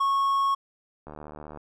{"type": "tone", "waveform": "triangle", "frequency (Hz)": 1100, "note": "C#6", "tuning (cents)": -14, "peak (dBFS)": -19, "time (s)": [0, 0.55], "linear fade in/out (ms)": 10}
{"type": "click train", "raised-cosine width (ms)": 1, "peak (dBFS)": -27, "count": 39, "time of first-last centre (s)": [1.07, 1.573], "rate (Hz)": 75.5}
{"effects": []}